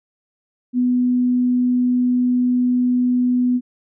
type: tone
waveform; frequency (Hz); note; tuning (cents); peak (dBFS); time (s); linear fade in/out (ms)
sine; 248.2; B3; +9; -14; 0.73-3.61; 50
effects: none